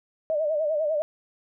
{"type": "tone with vibrato", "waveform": "sine", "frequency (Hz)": 614, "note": "D#5", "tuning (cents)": -23, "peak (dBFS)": -22, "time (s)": [0.3, 1.02], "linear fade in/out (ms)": 0, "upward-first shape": "sine", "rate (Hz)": 10, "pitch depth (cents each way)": 88, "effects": []}